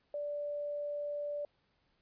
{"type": "tone", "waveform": "sine", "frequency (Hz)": 584, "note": "D5", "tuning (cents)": -10, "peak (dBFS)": -35, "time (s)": [0.14, 1.45], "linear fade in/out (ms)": 2, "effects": ["pink hiss -75 dBFS RMS until 2.01 s", "resampled to 11025 Hz"]}